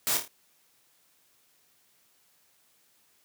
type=noise with echo; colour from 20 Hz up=white; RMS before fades=-27 dBFS; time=0.07-0.17 s; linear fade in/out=0 ms; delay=27 ms; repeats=4; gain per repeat=-6 dB; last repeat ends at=0.278 s; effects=white hiss -66 dBFS RMS until 3.24 s + high-pass 80 Hz 12 dB/octave